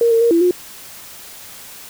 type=tone with pitch steps; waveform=sine; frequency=467.1 / 456.4 / 467.4 / 336.9 / 357.7 Hz; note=A#4 / A#4 / A#4 / E4 / F4; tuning=+3 / -37 / +5 / +38 / +41 cents; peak=-10 dBFS; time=0.01-0.51 s; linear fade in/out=2 ms; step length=100 ms; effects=white hiss -37 dBFS RMS until 1.89 s